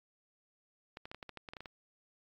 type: clicks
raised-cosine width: 0.3 ms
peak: -29 dBFS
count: 12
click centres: 0.971 / 1.055 / 1.115 / 1.146 / 1.228 / 1.293 / 1.373 / 1.488 / 1.535 / 1.568 / 1.606 / 1.658 s
effects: AAC 64 kbps